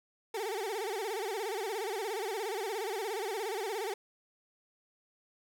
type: tone with vibrato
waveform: 30% pulse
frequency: 415.3 Hz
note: G#4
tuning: in tune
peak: -31 dBFS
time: 0.34-3.94 s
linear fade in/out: 5 ms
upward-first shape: sine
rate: 17 Hz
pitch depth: 180 cents each way
effects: none